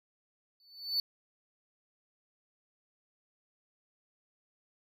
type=tone with exponential growth; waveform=triangle; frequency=4493 Hz; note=C#8; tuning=23 cents sharp; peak=-24 dBFS; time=0.6-1 s; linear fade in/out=1 ms; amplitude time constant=85 ms; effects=none